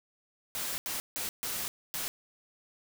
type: noise bursts at uneven times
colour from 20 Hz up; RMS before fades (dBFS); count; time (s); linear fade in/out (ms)
white; -35; 5; 0.55-0.78 / 0.86-1 / 1.16-1.29 / 1.43-1.68 / 1.94-2.08; 0
effects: none